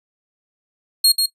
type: tone with echo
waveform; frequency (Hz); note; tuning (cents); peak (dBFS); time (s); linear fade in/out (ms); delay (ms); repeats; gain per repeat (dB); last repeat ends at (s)
sawtooth; 4270; C8; +34; -7; 1.04-1.12; 5; 140; 1; -5; 1.26
effects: noise-tail reverb RT60 0.1 s tail -19 dB re dry + resampled to 32000 Hz